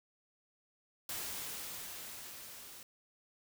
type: noise with level ramp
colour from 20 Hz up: white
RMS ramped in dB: -40 to -52 dBFS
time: 1.09-2.83 s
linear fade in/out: 2 ms
effects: none